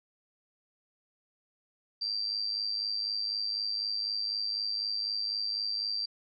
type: tone with amplitude modulation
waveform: sine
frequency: 4700 Hz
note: D8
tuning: 1 cent sharp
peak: -27 dBFS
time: 2.01-6.06 s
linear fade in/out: 10 ms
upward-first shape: sine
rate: 104 Hz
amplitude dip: 65%
effects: none